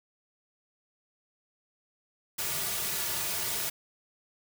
white noise with comb filter, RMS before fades -32 dBFS, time 2.38-3.7 s, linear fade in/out 10 ms, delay 3.8 ms, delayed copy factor -0.95, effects none

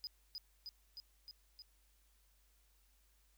triangle tone with echo, 4978 Hz, D#8, in tune, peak -40 dBFS, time 0.04-0.07 s, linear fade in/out 0 ms, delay 310 ms, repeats 5, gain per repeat -2 dB, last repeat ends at 1.62 s, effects added 50 Hz sine -70 dBFS peak until 3.37 s + white hiss -75 dBFS RMS until 3.37 s

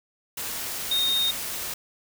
sine tone in noise, 3700 Hz, A#7, 14 cents flat, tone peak -21 dBFS, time 0.91-1.31 s, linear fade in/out 5 ms, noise white, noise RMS -32 dBFS, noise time 0.37-1.74 s, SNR +8 dB, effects none

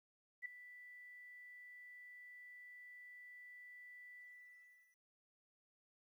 sine tone with ADSR envelope, 1975.5 Hz, B6, in tune, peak -39 dBFS, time 0.42-4.99 s, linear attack 36 ms, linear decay 4 ms, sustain -15 dB, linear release 800 ms, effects 13-bit

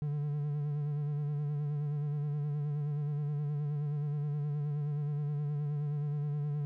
triangle tone with vibrato, 146.83 Hz, D3, in tune, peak -29 dBFS, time 0.02-6.65 s, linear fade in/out 0 ms, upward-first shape sine, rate 9.5 Hz, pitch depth 41 cents each way, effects none

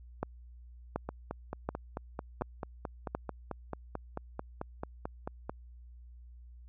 two click trains, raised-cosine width 1 ms, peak -22 / -18 dBFS, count 21 / 5, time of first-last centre 1.09-5.495 / 0.23-3.15 s, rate 4.54 / 1.37 Hz, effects added 60 Hz sine -49 dBFS peak until 6.68 s

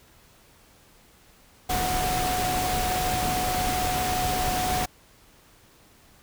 sine tone in noise, 734 Hz, F#5, 14 cents flat, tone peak -26 dBFS, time 1.69-4.86 s, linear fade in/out 10 ms, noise pink, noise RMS -28 dBFS, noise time 1.69-4.86 s, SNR -1 dB, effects pink hiss -56 dBFS RMS until 6.22 s

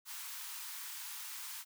white high-pass noise, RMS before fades -45 dBFS, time 0.05-1.65 s, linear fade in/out 50 ms, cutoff 850 Hz, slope 96 dB/octave, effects none

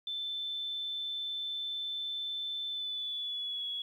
sine tone with pitch glide, 3531 to 3362 Hz, A7 to G#7, +5 to +20 cents, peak -34 dBFS, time 0.07-3.82 s, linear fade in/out 2 ms, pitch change -85 cents, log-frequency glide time 2.69-3.66 s, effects 11-bit

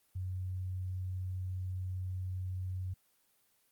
sine tone, 92.5 Hz, F#2, in tune, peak -35 dBFS, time 0.15-2.94 s, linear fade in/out 10 ms, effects white hiss -72 dBFS RMS until 3.71 s + Opus 24 kbps

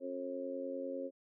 harmonic tone, 90 Hz, F#2, 47 cents flat, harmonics 3 / 4 / 5 / 6, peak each -43 / -47 / -47 / -40 dBFS, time 0-1.11 s, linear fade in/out 50 ms, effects none

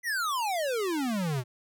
square exponential sweep, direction down, 2021 to 118.4 Hz, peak -28 dBFS, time 0.03-1.44 s, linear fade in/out 50 ms, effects none

